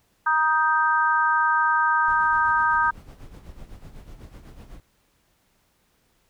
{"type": "chord", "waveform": "sine", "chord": "Eb major", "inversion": "second", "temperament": "equal with one note detuned", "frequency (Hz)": [942.1, 1244.5, 1568], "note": ["Bb5", "Eb6", "G6"], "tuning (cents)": [18, 0, 0], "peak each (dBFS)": -22, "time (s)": [0.26, 2.91], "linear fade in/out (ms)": 10}
{"type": "noise with tremolo", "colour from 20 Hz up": "brown", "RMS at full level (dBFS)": -40, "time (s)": [2.08, 4.8], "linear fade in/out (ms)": 0, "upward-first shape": "sine", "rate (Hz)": 8, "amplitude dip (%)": 65}
{"effects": ["pink hiss -66 dBFS RMS until 6.29 s"]}